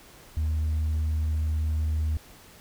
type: tone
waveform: sine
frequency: 77.78 Hz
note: D#2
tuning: in tune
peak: -21 dBFS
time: 0.37-2.17 s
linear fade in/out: 0 ms
effects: tanh soft clip ceiling -22 dBFS + pink hiss -51 dBFS RMS until 2.6 s